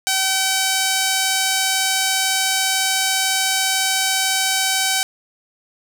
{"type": "tone", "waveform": "5% pulse", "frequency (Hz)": 766, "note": "G5", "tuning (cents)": -40, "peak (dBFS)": -5, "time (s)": [0.07, 5.03], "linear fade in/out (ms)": 0, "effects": []}